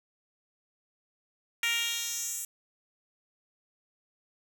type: tone with high-pass filter sweep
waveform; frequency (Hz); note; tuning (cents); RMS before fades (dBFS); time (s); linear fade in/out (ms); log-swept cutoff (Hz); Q
10% pulse; 466.2; A#4; 0; -32; 1.63-2.45; 2; 2200 to 9000; 2
effects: none